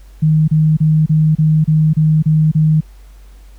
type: tone bursts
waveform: sine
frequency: 155.56 Hz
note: D#3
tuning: in tune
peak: -8 dBFS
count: 9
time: 0.22-2.808 s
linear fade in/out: 10 ms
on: 260 ms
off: 31 ms
effects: added 48 Hz sine -36 dBFS peak until 3.58 s + pink hiss -52 dBFS RMS until 3.58 s